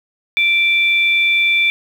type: tone pair together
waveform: sine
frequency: 2349 / 3511 Hz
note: D7 / A7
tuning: 0 / -4 cents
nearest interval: perfect fifth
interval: 696 cents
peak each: -12 / -19 dBFS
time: 0.37-1.7 s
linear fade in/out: 0 ms
effects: 7-bit